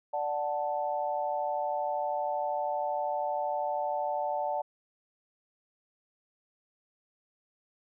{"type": "chord", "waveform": "sine", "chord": "D major", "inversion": "none", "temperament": "equal", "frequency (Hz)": [587.3, 740, 880], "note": ["D5", "F#5", "A5"], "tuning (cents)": [0, 0, 0], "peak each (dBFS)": -33, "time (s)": [0.13, 4.62], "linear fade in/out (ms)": 10, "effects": []}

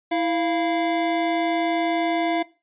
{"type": "tone pair together", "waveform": "square", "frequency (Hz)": [328, 692], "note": ["E4", "F5"], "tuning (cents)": [-9, -16], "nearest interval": "octave + minor second", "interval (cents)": 1293, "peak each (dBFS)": -24, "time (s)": [0.11, 2.43], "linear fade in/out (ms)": 10, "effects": ["noise-tail reverb RT60 0.3 s tail -19 dB re dry", "resampled to 8000 Hz"]}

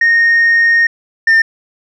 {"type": "tone pair in turn", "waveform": "sine", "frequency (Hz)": [1851, 1805.6], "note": ["A#6", "A6"], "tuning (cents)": [-13, 44], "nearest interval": "unison", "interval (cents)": 43, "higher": "first", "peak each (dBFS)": [-5, -3], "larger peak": "second", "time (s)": [[0.01, 0.87], [1.27, 1.42]], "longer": "first", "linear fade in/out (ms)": 5, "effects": ["tanh soft clip ceiling -5 dBFS"]}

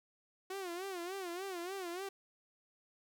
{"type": "tone with vibrato", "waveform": "sawtooth", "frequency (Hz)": 366.4, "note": "F#4", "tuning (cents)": -17, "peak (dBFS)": -36, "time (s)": [0.5, 2.09], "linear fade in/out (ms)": 5, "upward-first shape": "sine", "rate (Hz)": 3.4, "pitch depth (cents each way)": 130, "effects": []}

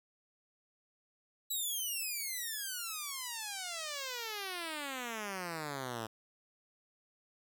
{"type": "exponential sweep", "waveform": "5% pulse", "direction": "down", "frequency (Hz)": [3951, 108.3], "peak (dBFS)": -27, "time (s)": [1.5, 6.07], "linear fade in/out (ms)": 10, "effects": []}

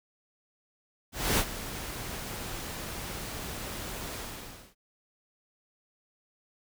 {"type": "noise with ADSR envelope", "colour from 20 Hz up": "pink", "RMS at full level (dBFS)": -24, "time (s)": [1.12, 4.75], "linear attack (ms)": 260, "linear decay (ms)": 65, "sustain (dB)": -14, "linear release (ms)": 590, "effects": []}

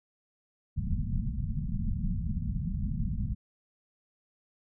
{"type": "low-pass noise", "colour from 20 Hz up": "pink", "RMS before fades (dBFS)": -31, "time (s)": [0.76, 3.35], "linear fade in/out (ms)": 20, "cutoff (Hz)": 230, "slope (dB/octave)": 96, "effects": []}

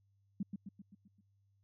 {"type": "tone with echo", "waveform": "sine", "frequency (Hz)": 197.8, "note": "G3", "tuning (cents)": 16, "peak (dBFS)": -33, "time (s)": [0.4, 0.43], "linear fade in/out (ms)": 5, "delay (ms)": 130, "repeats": 6, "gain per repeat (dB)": -5, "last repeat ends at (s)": 1.21, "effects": ["added 99 Hz sine -70 dBFS peak until 1.63 s"]}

